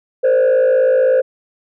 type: tone with frequency modulation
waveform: sine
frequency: 519 Hz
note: C5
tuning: 14 cents flat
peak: -7 dBFS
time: 0.23-1.22 s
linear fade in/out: 20 ms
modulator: 56.2 Hz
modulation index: 0.71
effects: tanh soft clip ceiling -9 dBFS